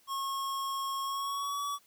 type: tone with pitch glide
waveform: square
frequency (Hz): 1089 to 1139.2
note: C#6 to C#6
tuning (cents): -31 to +47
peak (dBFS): -33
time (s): 0.07-1.79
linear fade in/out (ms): 50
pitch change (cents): +78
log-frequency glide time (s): 1.03-1.62
effects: white hiss -65 dBFS RMS until 1.86 s